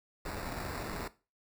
pink noise with sample-and-hold, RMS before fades -39 dBFS, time 0.25-1.08 s, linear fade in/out 5 ms, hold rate 3150 Hz, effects noise-tail reverb RT60 0.3 s tail -17 dB re dry

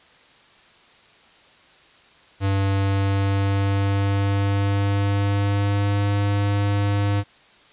square tone with pitch glide, 98 to 101.16 Hz, G2 to G#2, 0 to -45 cents, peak -19 dBFS, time 2.4-7.24 s, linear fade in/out 50 ms, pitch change +55 cents, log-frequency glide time 2.68-6.07 s, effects white hiss -52 dBFS RMS until 7.72 s + resampled to 8000 Hz

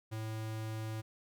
square tone, 110 Hz, A2, in tune, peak -38 dBFS, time 0.11-1.02 s, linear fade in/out 20 ms, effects none

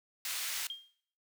pink high-pass noise, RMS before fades -37 dBFS, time 0.25-0.67 s, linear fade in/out 2 ms, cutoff 2100 Hz, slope 12 dB/octave
sine tone with exponential decay, 3211 Hz, G7, 41 cents sharp, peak -34 dBFS, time 0.7-0.93 s, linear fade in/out 1 ms, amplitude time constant 48 ms
effects noise-tail reverb RT60 0.6 s tail -21 dB re dry

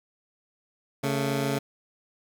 15% pulse tone pair together, 138.59 / 221.7 Hz, C#3 / A3, 0 / +13 cents, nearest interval minor sixth, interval 813 cents, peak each -20 / -24 dBFS, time 1.03-1.59 s, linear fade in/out 10 ms, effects none

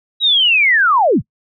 sine linear sweep, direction down, 3901 to 65.41 Hz, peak -9 dBFS, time 0.2-1.22 s, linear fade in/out 50 ms, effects noise-tail reverb RT60 0.1 s tail -26 dB re dry

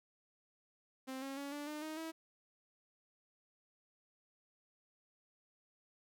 sawtooth tone with pitch steps, 262.6 / 271.9 / 281.4 / 291.4 / 301.6 / 312.3 / 323.3 Hz, C4 / C#4 / C#4 / D4 / D4 / D#4 / E4, +6 / -33 / +26 / -13 / +46 / +7 / -34 cents, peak -38 dBFS, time 1.07-2.12 s, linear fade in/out 20 ms, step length 150 ms, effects none

